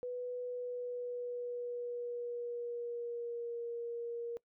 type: tone with pitch glide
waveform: sine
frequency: 493.9 to 470.5 Hz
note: B4 to A#4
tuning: 0 to +16 cents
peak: -37 dBFS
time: 0.03-4.37 s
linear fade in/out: 0 ms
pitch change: -84 cents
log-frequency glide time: 0.42-3.59 s
effects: noise-tail reverb RT60 0.1 s tail -22 dB re dry